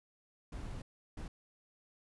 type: noise bursts at uneven times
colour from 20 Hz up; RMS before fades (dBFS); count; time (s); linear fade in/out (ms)
brown; -43; 2; 0.52-0.82 / 1.17-1.28; 5
effects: resampled to 24000 Hz